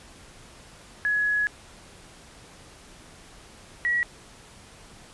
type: tone pair in turn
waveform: sine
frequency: 1685 / 1922.7 Hz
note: G#6 / B6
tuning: +25 / -47 cents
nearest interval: major second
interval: 228 cents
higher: second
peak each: -21 dBFS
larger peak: neither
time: 1.05-1.47 / 3.85-4.03 s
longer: first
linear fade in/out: 0 ms
effects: pink hiss -49 dBFS RMS until 5.13 s + resampled to 24000 Hz

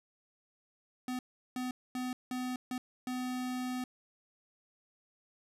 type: tone bursts at uneven times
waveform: square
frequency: 252.2 Hz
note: B3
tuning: 36 cents sharp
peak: -35 dBFS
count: 6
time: 1.08-1.19 / 1.56-1.71 / 1.95-2.13 / 2.31-2.56 / 2.71-2.78 / 3.07-3.84 s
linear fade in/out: 2 ms
effects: resampled to 32000 Hz

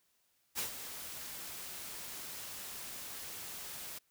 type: noise with ADSR envelope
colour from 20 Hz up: white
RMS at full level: -35 dBFS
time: 0.55-3.99 s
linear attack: 39 ms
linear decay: 110 ms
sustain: -10 dB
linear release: 15 ms
effects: white hiss -75 dBFS RMS until 4.1 s

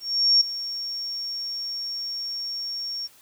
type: tone with ADSR envelope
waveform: sine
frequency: 5520 Hz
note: F8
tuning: 21 cents flat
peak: -13 dBFS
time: 0-3.08 s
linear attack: 410 ms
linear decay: 6 ms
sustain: -15 dB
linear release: 26 ms
effects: white hiss -54 dBFS RMS until 3.21 s

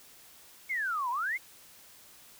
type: exponential two-way sweep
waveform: sine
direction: down then up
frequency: 2235 to 932.3 to 2235 Hz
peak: -29 dBFS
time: 0.69-1.38 s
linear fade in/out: 20 ms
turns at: 1.1 s
effects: white hiss -55 dBFS RMS until 2.39 s

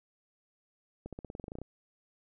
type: accelerating click train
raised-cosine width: 2 ms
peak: -28 dBFS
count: 13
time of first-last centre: 1.06-1.616 s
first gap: 67 ms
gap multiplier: 0.93
effects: none

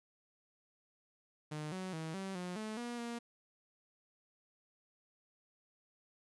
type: tone with pitch steps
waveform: sawtooth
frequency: 152.1 / 186.7 / 160.2 / 192.6 / 179.4 / 216.5 / 239.7 / 235.8 Hz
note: D#3 / F#3 / E3 / G3 / F3 / A3 / A#3 / A#3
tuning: -39 / +16 / -49 / -30 / +47 / -28 / +48 / +20 cents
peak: -36 dBFS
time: 1.51-3.19 s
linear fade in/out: 10 ms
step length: 210 ms
effects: resampled to 24000 Hz + 13-bit

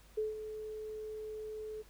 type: tone with ADSR envelope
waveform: sine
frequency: 431.6 Hz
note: A4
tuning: 33 cents flat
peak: -30 dBFS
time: 0.17-1.83 s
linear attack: 11 ms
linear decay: 160 ms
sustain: -10 dB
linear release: 24 ms
effects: added 50 Hz sine -59 dBFS peak until 1.89 s + pink hiss -63 dBFS RMS until 1.89 s

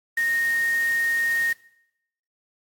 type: tone in noise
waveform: sine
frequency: 1853 Hz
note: A#6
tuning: 11 cents flat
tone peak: -20 dBFS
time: 0.17-1.53 s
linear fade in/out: 5 ms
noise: white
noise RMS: -38 dBFS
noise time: 0.17-1.53 s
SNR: +15 dB
effects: noise-tail reverb RT60 0.8 s tail -21 dB re dry + AAC 64 kbps

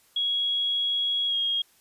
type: tone with pitch glide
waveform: sine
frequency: 3322 to 3263 Hz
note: G#7 to G#7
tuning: 0 to -31 cents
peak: -23 dBFS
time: 0.16-1.62 s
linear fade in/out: 5 ms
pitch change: -31 cents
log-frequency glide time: 1.27-1.35 s
effects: white hiss -61 dBFS RMS until 1.8 s + resampled to 32000 Hz

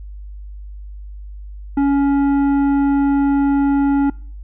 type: tone with tanh clipping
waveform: sine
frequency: 280 Hz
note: C#4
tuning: 18 cents sharp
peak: -14 dBFS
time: 1.77-4.1 s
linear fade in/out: 5 ms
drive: 10 dB
effects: noise-tail reverb RT60 0.5 s tail -23 dB re dry + added 50 Hz sine -30 dBFS peak until 4.43 s

